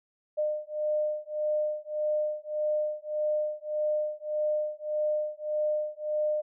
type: beating tone pair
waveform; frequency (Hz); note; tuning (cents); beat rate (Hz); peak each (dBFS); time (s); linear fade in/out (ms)
sine; 605 / 606.7; D#5 / D#5; -49 / -44; 1.7; -30; 0.37-6.42; 20
effects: none